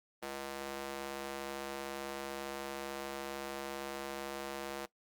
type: tone with high-pass filter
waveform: square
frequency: 68.9 Hz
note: C#2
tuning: 10 cents flat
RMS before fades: -42 dBFS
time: 0.22-4.86 s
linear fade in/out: 10 ms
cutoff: 430 Hz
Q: 0.96
effects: noise-tail reverb RT60 0.1 s tail -18 dB re dry + Opus 32 kbps